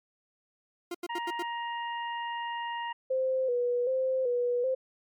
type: tone bursts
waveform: 40% pulse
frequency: 349.2 Hz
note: F4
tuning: in tune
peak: -32 dBFS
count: 5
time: 0.91-1.426 s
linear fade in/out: 5 ms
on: 36 ms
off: 84 ms
type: harmonic tone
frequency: 940 Hz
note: A#5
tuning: 14 cents sharp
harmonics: 1 / 2 / 3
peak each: -33 / -39 / -43 dBFS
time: 1.09-2.93 s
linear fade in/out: 10 ms
type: tone with vibrato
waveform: sine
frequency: 504 Hz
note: B4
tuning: 35 cents sharp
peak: -25 dBFS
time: 3.1-4.75 s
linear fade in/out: 10 ms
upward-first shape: square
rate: 1.3 Hz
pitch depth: 59 cents each way
effects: MP3 96 kbps